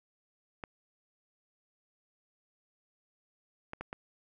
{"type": "clicks", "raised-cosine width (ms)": 0.5, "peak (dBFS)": -24, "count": 4, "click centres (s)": [0.638, 3.734, 3.81, 3.929], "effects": []}